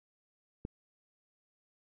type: click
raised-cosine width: 3 ms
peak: -25 dBFS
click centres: 0.651 s
effects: none